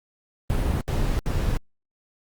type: noise bursts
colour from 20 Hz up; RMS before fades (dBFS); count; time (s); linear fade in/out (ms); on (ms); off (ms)
brown; -23; 3; 0.5-1.57; 0; 310; 70
effects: Opus 32 kbps